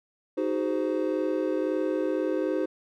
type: chord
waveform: triangle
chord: Ab dominant seventh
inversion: second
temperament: just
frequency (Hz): 311.5 / 373.8 / 415.3 / 519.1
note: Eb4 / Gb4 / Ab4 / C5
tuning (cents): +2 / +18 / 0 / -14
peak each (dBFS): -27 / -28 / -32 / -28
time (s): 0.37-2.66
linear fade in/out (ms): 10
effects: none